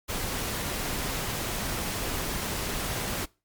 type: noise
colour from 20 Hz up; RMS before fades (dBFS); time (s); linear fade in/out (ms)
pink; -31; 0.08-3.26; 20
effects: noise-tail reverb RT60 0.3 s tail -23 dB re dry + MP3 96 kbps